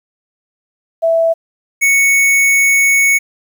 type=tone pair in turn; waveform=sine / square; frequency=659.3 / 2218 Hz; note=E5 / C#7; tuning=0 / 0 cents; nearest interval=octave + major sixth; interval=2100 cents; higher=second; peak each=-9 dBFS; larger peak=neither; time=1.02-1.34 / 1.81-3.19 s; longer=second; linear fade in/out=20 ms; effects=8-bit